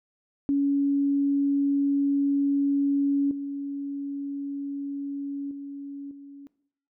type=tone with level steps; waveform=sine; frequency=280.8 Hz; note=C#4; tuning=22 cents sharp; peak=-20 / -29 / -34 / -41 dBFS; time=0.49-6.47 s; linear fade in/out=0 ms; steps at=3.31 / 5.51 / 6.11 s; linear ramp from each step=2 ms; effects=noise-tail reverb RT60 0.6 s tail -18 dB re dry